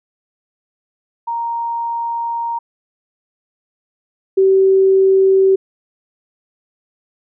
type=tone pair in turn; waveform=sine; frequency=932.3 / 384.1 Hz; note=A#5 / G4; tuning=0 / -35 cents; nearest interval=octave + minor third; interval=1535 cents; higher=first; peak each=-18 / -8 dBFS; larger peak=second; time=1.27-2.59 / 4.37-5.56 s; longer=first; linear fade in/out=10 ms; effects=none